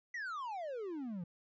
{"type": "exponential sweep", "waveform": "triangle", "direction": "down", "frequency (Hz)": [2005, 164.81], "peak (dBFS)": -37, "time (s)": [0.14, 1.24], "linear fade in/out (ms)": 5, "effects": ["resampled to 16000 Hz"]}